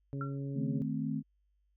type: harmonic tone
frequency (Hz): 138.59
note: C#3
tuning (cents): 0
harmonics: 1 / 2 / 3 / 4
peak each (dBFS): -36 / -41 / -47 / -53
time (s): 0.13-0.82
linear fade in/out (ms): 0
type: tone with exponential decay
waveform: sine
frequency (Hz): 1361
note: F6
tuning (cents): -45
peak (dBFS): -34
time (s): 0.21-0.38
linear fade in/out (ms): 2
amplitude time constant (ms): 35
type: chord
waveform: sine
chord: A diminished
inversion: second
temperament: equal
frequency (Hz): 155.56 / 220 / 261.6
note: Eb3 / A3 / C4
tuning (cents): 0 / 0 / 0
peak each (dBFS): -36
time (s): 0.54-1.23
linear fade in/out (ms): 50
effects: added 50 Hz sine -70 dBFS peak until 1.76 s